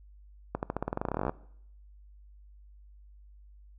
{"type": "accelerating click train", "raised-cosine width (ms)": 1, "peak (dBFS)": -16, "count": 21, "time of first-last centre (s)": [0.55, 1.295], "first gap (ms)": 79, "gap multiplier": 0.91, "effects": ["noise-tail reverb RT60 0.7 s tail -21 dB re dry", "added 50 Hz sine -51 dBFS peak until 3.78 s"]}